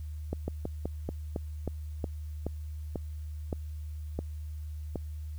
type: slowing click train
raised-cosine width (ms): 2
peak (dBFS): -19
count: 13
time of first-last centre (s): 0.33-4.958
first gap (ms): 150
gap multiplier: 1.16
effects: added 76 Hz sine -36 dBFS peak until 5.38 s + white hiss -64 dBFS RMS until 5.38 s